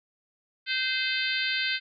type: harmonic tone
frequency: 517 Hz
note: C5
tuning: 21 cents flat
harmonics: 3 / 4 / 5 / 6 / 7 / 8 / 9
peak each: -31 / -32 / -33 / -34 / -34 / -35 / -36 dBFS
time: 0.66-1.8 s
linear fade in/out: 50 ms
effects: none